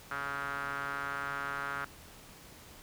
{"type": "tone with band-pass filter", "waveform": "sawtooth", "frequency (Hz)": 140, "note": "C#3", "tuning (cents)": 18, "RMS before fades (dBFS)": -37, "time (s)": [0.11, 1.85], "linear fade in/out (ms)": 5, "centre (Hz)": 1400, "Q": 4.8, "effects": ["pink hiss -53 dBFS RMS until 2.82 s"]}